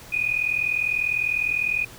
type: tone pair together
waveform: sine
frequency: 2449 / 2489 Hz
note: D#7 / D#7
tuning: -28 / 0 cents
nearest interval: unison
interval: 28 cents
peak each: -24 dBFS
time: 0.12-1.85 s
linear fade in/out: 10 ms
effects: added 120 Hz sine -48 dBFS peak until 1.98 s + pink hiss -44 dBFS RMS until 1.98 s